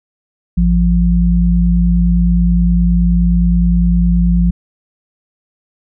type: tone pair together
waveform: sine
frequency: 55 / 174.6 Hz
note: A1 / F3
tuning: 0 / 0 cents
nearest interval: octave + minor sixth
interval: 2000 cents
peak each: -11 dBFS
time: 0.57-4.51 s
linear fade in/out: 10 ms
effects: none